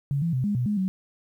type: tone with pitch steps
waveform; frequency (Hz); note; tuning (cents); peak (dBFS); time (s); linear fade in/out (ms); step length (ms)
sine; 140.5 / 167.6 / 128.5 / 205.3 / 123.4 / 208.5 / 188.6; C#3 / E3 / C3 / G#3 / B2 / G#3 / F#3; +24 / +29 / -31 / -20 / -1 / +7 / +33; -22; 0.11-0.88; 0; 110
effects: 10-bit